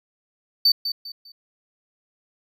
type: tone with echo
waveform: triangle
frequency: 4564 Hz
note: C#8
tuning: 50 cents sharp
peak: -12 dBFS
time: 0.65-0.72 s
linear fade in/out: 5 ms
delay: 200 ms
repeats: 3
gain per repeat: -10 dB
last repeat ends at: 1.32 s
effects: none